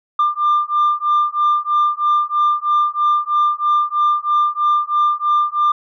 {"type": "beating tone pair", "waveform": "sine", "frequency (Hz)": [1193, 1196.1], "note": ["D6", "D6"], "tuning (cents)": [27, 31], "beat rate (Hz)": 3.1, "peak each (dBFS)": -15, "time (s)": [0.19, 5.72], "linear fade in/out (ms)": 5, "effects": ["tanh soft clip ceiling -9 dBFS"]}